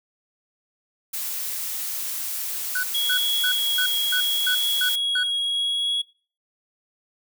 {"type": "noise", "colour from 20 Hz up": "blue", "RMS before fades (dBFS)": -29, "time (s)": [1.13, 4.96], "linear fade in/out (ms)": 10}
{"type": "tone bursts", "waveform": "triangle", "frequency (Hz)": 1489, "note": "F#6", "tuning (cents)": 11, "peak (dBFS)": -20, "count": 8, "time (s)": [2.75, 5.234], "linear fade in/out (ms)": 5, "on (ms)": 83, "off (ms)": 260}
{"type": "tone with vibrato", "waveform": "triangle", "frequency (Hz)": 3322, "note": "G#7", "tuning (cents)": 0, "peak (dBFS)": -20, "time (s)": [2.94, 6.02], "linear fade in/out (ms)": 10, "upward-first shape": "triangle", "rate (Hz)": 0.73, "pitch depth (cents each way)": 11}
{"effects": ["noise-tail reverb RT60 0.4 s tail -22 dB re dry"]}